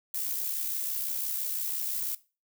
violet noise with amplitude modulation, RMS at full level -30 dBFS, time 0.14-2.15 s, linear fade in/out 5 ms, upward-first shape sine, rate 65.9 Hz, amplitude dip 45%, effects noise-tail reverb RT60 0.3 s tail -18 dB re dry

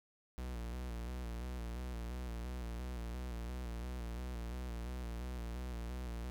45% pulse tone with vibrato, 60 Hz, B1, 49 cents flat, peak -40 dBFS, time 0.38-6.3 s, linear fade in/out 0 ms, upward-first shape square, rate 2.9 Hz, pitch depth 64 cents each way, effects none

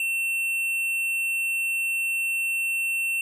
sine tone with hard clipping, 2700 Hz, E7, 41 cents sharp, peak -25 dBFS, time 0-3.21 s, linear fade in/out 2 ms, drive 9 dB, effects none

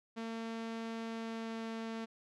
sawtooth tone with pitch glide, 226.9 to 225.5 Hz, A#3 to A3, -47 to +43 cents, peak -35 dBFS, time 0.16-2.06 s, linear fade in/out 20 ms, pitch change -10 cents, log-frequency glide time 1.05-1.65 s, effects low-pass 5000 Hz 12 dB/octave

